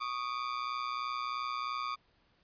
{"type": "ring-modulated tone", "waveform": "40% pulse", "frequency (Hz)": 1174.7, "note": "D6", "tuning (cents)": 0, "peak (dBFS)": -30, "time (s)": [0, 1.96], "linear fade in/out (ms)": 20, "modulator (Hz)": 61.5, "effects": ["pink hiss -70 dBFS RMS until 2.43 s", "resampled to 11025 Hz"]}